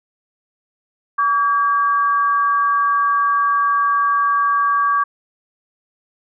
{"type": "tone pair together", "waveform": "sine", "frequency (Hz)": [1142.7, 1616], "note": ["D6", "G#6"], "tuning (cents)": [-48, -48], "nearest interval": "tritone", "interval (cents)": 600, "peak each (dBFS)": [-14, -22], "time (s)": [1.18, 5.04], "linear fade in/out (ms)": 10, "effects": []}